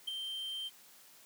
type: tone with ADSR envelope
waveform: triangle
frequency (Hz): 3136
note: G7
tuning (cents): 0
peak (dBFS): -30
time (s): 0.07-0.7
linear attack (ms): 13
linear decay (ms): 7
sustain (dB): -6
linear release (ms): 31
effects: white hiss -59 dBFS RMS until 1.25 s + high-pass 150 Hz 12 dB/octave